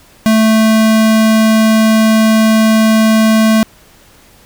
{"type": "tone", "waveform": "square", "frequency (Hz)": 220, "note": "A3", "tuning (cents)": 0, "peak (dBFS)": -7, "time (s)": [0.26, 3.63], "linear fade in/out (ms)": 0, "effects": ["pink hiss -44 dBFS RMS until 4.45 s"]}